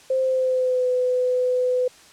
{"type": "tone with pitch glide", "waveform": "sine", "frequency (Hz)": [523.3, 502.3], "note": ["C5", "B4"], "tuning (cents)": [0, 29], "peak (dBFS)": -18, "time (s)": [0.1, 1.88], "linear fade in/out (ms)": 5, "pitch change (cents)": -71, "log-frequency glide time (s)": [0.21, 0.87], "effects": ["white hiss -49 dBFS RMS until 2.12 s", "low-pass 8000 Hz 12 dB/octave"]}